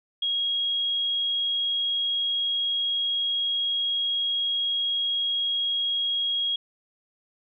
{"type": "tone", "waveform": "sine", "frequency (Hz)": 3288, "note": "G#7", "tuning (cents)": -18, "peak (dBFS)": -23, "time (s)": [0.22, 6.56], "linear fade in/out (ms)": 5, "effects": []}